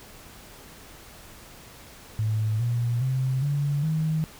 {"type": "tone with pitch steps", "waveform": "sine", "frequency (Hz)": [108.7, 119.22, 130.77, 143.43, 157.32], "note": ["A2", "A#2", "C3", "D3", "D#3"], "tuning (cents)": [-21, 39, -1, -41, 19], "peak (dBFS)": -22, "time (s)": [2.19, 4.24], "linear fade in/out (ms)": 0, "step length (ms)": 410, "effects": ["pink hiss -47 dBFS RMS until 4.39 s"]}